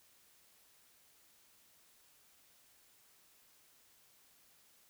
silence, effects white hiss -67 dBFS RMS until 4.89 s

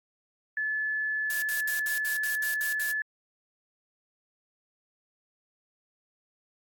sine tone, 1727 Hz, A6, 33 cents flat, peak -27 dBFS, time 0.57-3.02 s, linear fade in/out 2 ms
blue noise bursts, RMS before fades -35 dBFS, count 9, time 1.3-2.916 s, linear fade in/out 0 ms, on 120 ms, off 67 ms
effects AAC 64 kbps

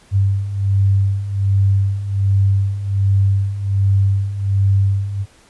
sine beating tone pair, 97.4 / 98.7 Hz, G2 / G2, -11 / +12 cents, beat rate 1.3 Hz, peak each -19 / -14 dBFS, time 0.11-5.26 s, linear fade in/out 50 ms, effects pink hiss -50 dBFS RMS until 5.49 s + resampled to 24000 Hz

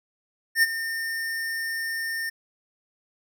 square tone with ADSR envelope, 1815 Hz, A#6, 47 cents flat, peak -15 dBFS, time 0.55-2.3 s, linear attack 77 ms, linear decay 28 ms, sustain -13 dB, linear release 11 ms, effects none

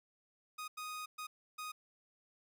sawtooth tone bursts at uneven times, 1244.5 Hz, D#6, in tune, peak -38 dBFS, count 4, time 0.58-0.68 / 0.77-1.06 / 1.18-1.27 / 1.58-1.72 s, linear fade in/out 10 ms, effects none

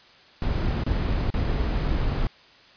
brown noise with dropouts, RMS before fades -24 dBFS, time 0.42-2.27 s, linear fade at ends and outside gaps 1 ms, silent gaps 0.837-0.864 / 1.303-1.34 s, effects white hiss -52 dBFS RMS until 2.76 s + resampled to 11025 Hz

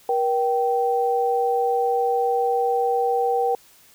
sine tone pair together, 476.8 / 776.6 Hz, A#4 / G5, +39 / -16 cents, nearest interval minor sixth, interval 845 cents, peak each -21 dBFS, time 0.09-3.55 s, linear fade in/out 2 ms, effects white hiss -53 dBFS RMS until 3.94 s

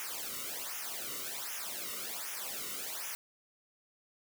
white noise with flanger, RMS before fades -40 dBFS, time 0-3.15 s, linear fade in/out 0 ms, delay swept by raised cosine 0.23 to 1.23 ms, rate 1.3 Hz, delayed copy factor -0.9, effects none

